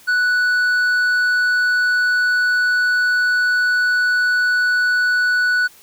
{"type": "tone with tanh clipping", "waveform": "triangle", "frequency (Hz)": 1480, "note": "F#6", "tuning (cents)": 0, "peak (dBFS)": -15, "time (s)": [0.07, 5.68], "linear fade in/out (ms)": 20, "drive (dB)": 10, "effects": ["white hiss -47 dBFS RMS until 5.82 s"]}